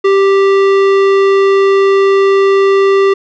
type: tone with tanh clipping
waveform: sine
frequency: 392 Hz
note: G4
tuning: in tune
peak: -8 dBFS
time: 0.04-3.14 s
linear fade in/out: 10 ms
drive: 16 dB
effects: none